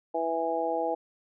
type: harmonic tone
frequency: 164.81 Hz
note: E3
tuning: in tune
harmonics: 2 / 3 / 4 / 5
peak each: -35 / -31 / -31 / -31 dBFS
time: 0.14-0.95 s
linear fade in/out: 10 ms
effects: none